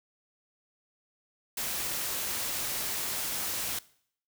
white noise, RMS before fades -33 dBFS, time 1.57-3.79 s, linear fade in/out 5 ms, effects noise-tail reverb RT60 0.6 s tail -20 dB re dry

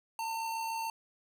square tone with amplitude modulation, 903 Hz, A5, 45 cents sharp, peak -33 dBFS, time 0.19-0.9 s, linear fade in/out 2 ms, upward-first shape sine, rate 66.8 Hz, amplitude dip 30%, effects none

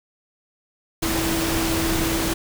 sine tone in noise, 328.1 Hz, E4, 8 cents flat, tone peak -24 dBFS, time 1.02-2.34 s, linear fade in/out 10 ms, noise pink, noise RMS -24 dBFS, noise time 1.02-2.34 s, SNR -3 dB, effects none

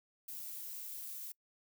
violet noise, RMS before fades -45 dBFS, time 0.28-1.32 s, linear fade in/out 5 ms, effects noise-tail reverb RT60 0.1 s tail -25 dB re dry

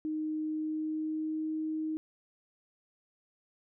sine tone with pitch glide, 310 to 313.4 Hz, D#4 to D#4, -6 to +13 cents, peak -31 dBFS, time 0.05-1.97 s, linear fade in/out 0 ms, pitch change +19 cents, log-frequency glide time 0.42-1.51 s, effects none

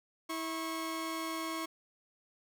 sawtooth tone pair together, 325 / 1093 Hz, E4 / C#6, -24 / -25 cents, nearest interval octave + major sixth, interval 2099 cents, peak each -34 / -35 dBFS, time 0.29-1.66 s, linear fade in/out 10 ms, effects none

